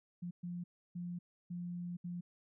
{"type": "tone bursts at uneven times", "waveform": "sine", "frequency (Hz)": 175.4, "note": "F3", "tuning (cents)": 8, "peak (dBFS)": -39, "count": 5, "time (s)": [[0.22, 0.31], [0.43, 0.64], [0.95, 1.19], [1.5, 1.97], [2.04, 2.21]], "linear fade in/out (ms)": 10, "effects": []}